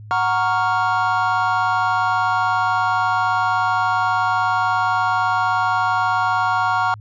triangle chord, Gb major seventh, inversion none, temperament equal, 740 / 932.3 / 1108.7 / 1396.9 Hz, Gb5 / Bb5 / Db6 / F6, 0 / 0 / 0 / 0 cents, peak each -20 dBFS, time 0.11-6.94 s, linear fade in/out 0 ms, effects added 106 Hz sine -35 dBFS peak until 7 s + resampled to 16000 Hz

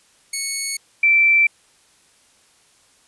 5% pulse / sine tone pair in turn, 2209 / 2337 Hz, C#7 / D7, -7 / -9 cents, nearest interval minor second, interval 98 cents, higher second, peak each -11 dBFS, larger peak neither, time 0.33-0.77 / 1.03-1.47 s, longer neither, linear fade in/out 5 ms, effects white hiss -56 dBFS RMS until 3.07 s + resampled to 24000 Hz

